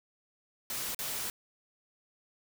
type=noise with dropouts; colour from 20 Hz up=white; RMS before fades=-36 dBFS; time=0.7-1.3 s; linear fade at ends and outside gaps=1 ms; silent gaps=0.947-0.99 s; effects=none